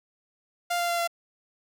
sawtooth tone with pitch steps, 698.5 / 693.7 / 688.9 / 684.1 Hz, F5 / F5 / F5 / F5, 0 / -12 / -24 / -36 cents, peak -21 dBFS, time 0.7-1.076 s, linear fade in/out 10 ms, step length 94 ms, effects none

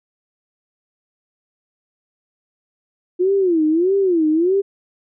sine tone with vibrato, 349.2 Hz, F4, in tune, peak -13 dBFS, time 3.19-4.62 s, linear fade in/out 20 ms, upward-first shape sine, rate 1.6 Hz, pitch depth 220 cents each way, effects none

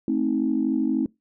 sine chord, A diminished, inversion none, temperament just, 220 / 264 / 316.8 Hz, A3 / C4 / Eb4, 0 / +16 / +31 cents, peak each -26 / -23 / -24 dBFS, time 0.08-1.06 s, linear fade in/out 2 ms, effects noise-tail reverb RT60 0.2 s tail -24 dB re dry + tanh soft clip ceiling -11 dBFS

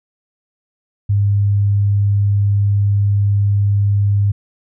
sine tone, 101.2 Hz, G#2, 44 cents flat, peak -11 dBFS, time 1.09-4.32 s, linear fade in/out 10 ms, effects none

